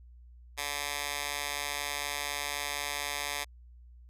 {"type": "tone with high-pass filter", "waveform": "10% pulse", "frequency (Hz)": 144.1, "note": "D3", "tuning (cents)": -33, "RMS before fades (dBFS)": -35, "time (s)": [0.57, 3.45], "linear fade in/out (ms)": 20, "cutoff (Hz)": 1400, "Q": 0.6, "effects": ["added 60 Hz sine -50 dBFS peak until 4.09 s", "resampled to 32000 Hz"]}